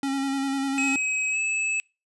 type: tone with vibrato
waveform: square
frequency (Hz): 272.9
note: C#4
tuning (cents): -27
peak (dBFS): -25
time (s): 0.03-0.96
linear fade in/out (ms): 2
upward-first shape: square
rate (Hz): 10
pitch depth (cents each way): 20
type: tone with pitch glide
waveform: square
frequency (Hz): 2545 to 2604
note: D#7 to E7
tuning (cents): +39 to -22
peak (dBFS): -24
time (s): 0.78-1.8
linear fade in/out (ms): 0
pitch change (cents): +39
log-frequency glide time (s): 1.31-1.38
effects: noise-tail reverb RT60 0.3 s tail -26 dB re dry + resampled to 24000 Hz